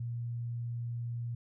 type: tone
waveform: sine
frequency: 118.5 Hz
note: A#2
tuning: 29 cents sharp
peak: -34 dBFS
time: 0-1.35 s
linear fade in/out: 5 ms
effects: none